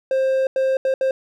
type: tone bursts at uneven times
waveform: triangle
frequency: 529 Hz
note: C5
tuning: 19 cents sharp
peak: -14 dBFS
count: 4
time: 0.11-0.47 / 0.56-0.77 / 0.85-0.94 / 1.01-1.11 s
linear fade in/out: 2 ms
effects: none